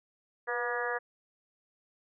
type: harmonic tone with a mistuned harmonic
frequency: 240 Hz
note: B3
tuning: 49 cents flat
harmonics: 2 / 3 / 4 / 5 / 6 / 7 / 8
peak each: -35 / -39 / -40 / -39 / -41 / -35 / -41 dBFS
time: 0.47-0.99 s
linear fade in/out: 20 ms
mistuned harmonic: 2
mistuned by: +28 cents
effects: none